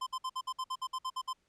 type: tone bursts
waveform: square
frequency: 1035 Hz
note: C6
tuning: 19 cents flat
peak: -34 dBFS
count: 12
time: 0.01-1.332 s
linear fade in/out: 10 ms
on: 57 ms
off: 58 ms
effects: pink hiss -75 dBFS RMS until 1.48 s + low-pass 8000 Hz 12 dB/octave